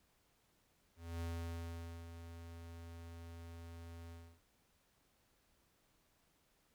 square tone with ADSR envelope, 84 Hz, E2, 33 cents sharp, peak -40 dBFS, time 0.96-4.4 s, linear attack 250 ms, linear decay 840 ms, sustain -10 dB, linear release 290 ms, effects pink hiss -75 dBFS RMS until 6.74 s

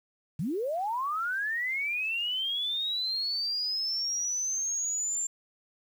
sine linear sweep, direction up, 130.4 to 7340 Hz, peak -28 dBFS, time 0.39-5.27 s, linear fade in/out 5 ms, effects 9-bit

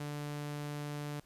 sawtooth tone, 146.83 Hz, D3, in tune, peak -34 dBFS, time 0-1.2 s, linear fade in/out 5 ms, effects pink hiss -66 dBFS RMS until 1.25 s + resampled to 32000 Hz

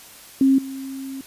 sine tone with level steps, 268.6 Hz, C4, 46 cents sharp, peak -12 / -29 dBFS, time 0.41-1.21 s, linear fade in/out 2 ms, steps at 0.58 s, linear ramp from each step 5 ms, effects white hiss -44 dBFS RMS until 1.26 s + resampled to 32000 Hz

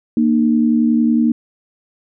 sine tone pair together, 233.1 / 304 Hz, A#3 / D#4, 0 / -40 cents, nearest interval perfect fourth, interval 460 cents, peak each -12 / -17 dBFS, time 0.17-1.32 s, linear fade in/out 2 ms, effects none

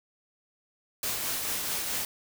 white noise with tremolo, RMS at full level -30 dBFS, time 1.03-2.05 s, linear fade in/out 2 ms, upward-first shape triangle, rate 4.6 Hz, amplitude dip 35%, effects none

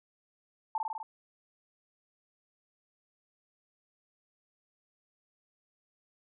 sine tone with echo, 882 Hz, A5, 4 cents sharp, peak -28 dBFS, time 0.75-0.78 s, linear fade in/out 2 ms, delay 50 ms, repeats 5, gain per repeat -2 dB, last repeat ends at 1.03 s, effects none

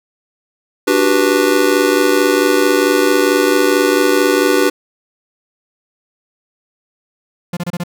square chord, G major seventh, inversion second, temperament just, 294 / 367.5 / 392 / 490 Hz, D4 / F#4 / G4 / B4, +2 / -12 / 0 / -14 cents, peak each -17 dBFS, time 0.87-4.7 s, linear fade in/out 10 ms
45% pulse tone bursts, 174.61 Hz, F3, in tune, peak -18 dBFS, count 5, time 7.53-7.837 s, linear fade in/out 5 ms, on 39 ms, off 28 ms
effects none

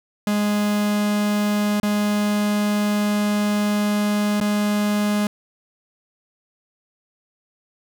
45% pulse tone with dropouts, 207.7 Hz, G#3, in tune, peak -18 dBFS, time 0.27-5.27 s, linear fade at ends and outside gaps 2 ms, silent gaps 1.8-1.831 / 4.402-4.411 s, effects none

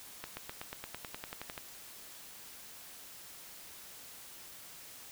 accelerating click train, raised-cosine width 0.3 ms, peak -24 dBFS, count 14, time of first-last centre 0.24-1.578 s, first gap 130 ms, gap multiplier 0.96, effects white hiss -51 dBFS RMS until 5.11 s

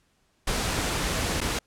pink noise with dropouts, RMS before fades -27 dBFS, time 0.47-1.59 s, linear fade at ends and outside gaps 5 ms, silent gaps 1.406-1.413 s, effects pink hiss -68 dBFS RMS until 1.66 s + low-pass 10000 Hz 12 dB/octave

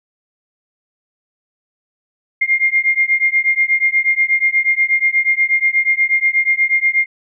sine beating tone pair, 2114 / 2122.3 Hz, C7 / C7, +17 / +24 cents, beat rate 8.3 Hz, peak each -15 dBFS, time 2.41-7.06 s, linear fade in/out 10 ms, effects none

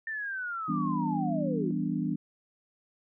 sine linear sweep, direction down, 1806 to 329.6 Hz, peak -32 dBFS, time 0.07-1.71 s, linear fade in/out 2 ms
sine chord, E minor seventh, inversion none, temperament equal, 164.81 / 196 / 246.9 / 293.7 Hz, E3 / G3 / B3 / D4, 0 / 0 / 0 / 0 cents, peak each -33 dBFS, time 0.68-2.16 s, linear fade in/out 10 ms
effects none

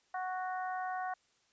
harmonic tone, 370 Hz, F#4, in tune, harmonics 2 / 3 / 4 / 5, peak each -36 / -43 / -44 / -48 dBFS, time 0.14-1.14 s, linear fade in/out 5 ms, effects white hiss -72 dBFS RMS until 1.52 s + resampled to 16000 Hz

